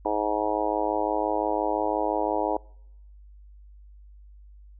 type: harmonic tone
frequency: 105.8 Hz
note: G#2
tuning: 33 cents sharp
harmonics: 3 / 4 / 5 / 6 / 7 / 8 / 9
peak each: -31 / -31 / -31 / -31 / -31 / -31 / -31 dBFS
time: 0.05-2.57 s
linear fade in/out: 5 ms
effects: noise-tail reverb RT60 0.8 s tail -26 dB re dry + added 50 Hz sine -46 dBFS peak until 4.79 s